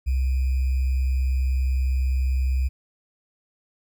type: tone with sample-and-hold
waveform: sine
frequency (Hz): 65.1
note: C2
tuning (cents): -8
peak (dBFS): -19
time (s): 0.06-2.69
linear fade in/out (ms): 20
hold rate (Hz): 2450
effects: none